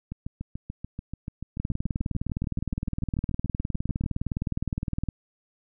two click trains, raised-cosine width 5 ms, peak -21 / -15 dBFS, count 28 / 69, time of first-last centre 0.12-4.039 / 1.6-5.087 s, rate 6.89 / 19.5 Hz, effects none

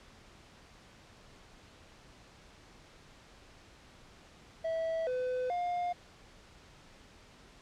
triangle tone with pitch steps, 652 / 505 / 708 Hz, E5 / B4 / F5, -19 / +39 / +23 cents, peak -29 dBFS, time 4.64-5.93 s, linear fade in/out 10 ms, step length 430 ms, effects pink hiss -57 dBFS RMS until 7.61 s + low-pass 6000 Hz 12 dB/octave

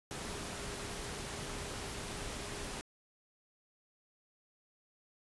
sine tone in noise, 406.7 Hz, G#4, 36 cents flat, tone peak -51 dBFS, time 0.11-2.81 s, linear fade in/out 0 ms, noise pink, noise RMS -42 dBFS, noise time 0.11-2.81 s, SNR -12 dB, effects resampled to 24000 Hz

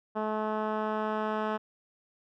10% pulse tone with low-pass filter sweep, 215.4 Hz, A3, 37 cents flat, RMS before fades -31 dBFS, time 0.15-1.58 s, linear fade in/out 20 ms, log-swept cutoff 1100 to 1800 Hz, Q 1, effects none

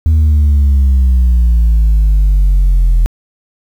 sine exponential sweep, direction down, 80.1 to 41.09 Hz, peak -3 dBFS, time 0.06-3.06 s, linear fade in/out 0 ms, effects tanh soft clip ceiling -5 dBFS + 7-bit

